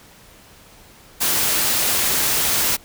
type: noise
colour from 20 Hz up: white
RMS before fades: -19 dBFS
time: 1.2-2.77 s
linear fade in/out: 20 ms
effects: pink hiss -47 dBFS RMS until 2.84 s